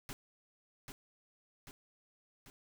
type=noise with echo; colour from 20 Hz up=pink; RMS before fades=-44 dBFS; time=0.09-0.13 s; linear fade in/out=0 ms; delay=790 ms; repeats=3; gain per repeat=-4 dB; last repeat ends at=2.5 s; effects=none